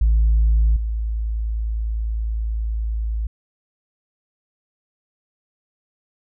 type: tone with level steps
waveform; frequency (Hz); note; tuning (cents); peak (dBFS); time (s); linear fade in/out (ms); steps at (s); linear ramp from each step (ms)
sine; 54.9; A1; -3; -11 / -20; 0.01-3.27; 5; 0.76; 5
effects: tanh soft clip ceiling -10 dBFS